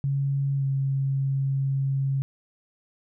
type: tone with pitch glide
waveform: sine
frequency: 138.59 to 136.21 Hz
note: C#3 to C#3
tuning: 0 to -30 cents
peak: -22 dBFS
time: 0.04-2.22 s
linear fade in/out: 0 ms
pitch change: -30 cents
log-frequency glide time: 0.57-0.64 s
effects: none